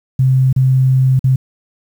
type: tone with dropouts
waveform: sine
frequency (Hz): 130.81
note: C3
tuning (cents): 0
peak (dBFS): -8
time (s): 0.19-1.36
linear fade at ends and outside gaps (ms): 5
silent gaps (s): 0.528-0.562 / 1.193-1.241
effects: 7-bit